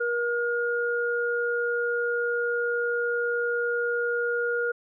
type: tone pair together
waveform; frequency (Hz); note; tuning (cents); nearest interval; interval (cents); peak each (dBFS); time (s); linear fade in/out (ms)
sine; 475.9 / 1426.1; A#4 / F6; +36 / +36; octave + perfect fifth; 1900; -26 / -27; 0-4.72; 10
effects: none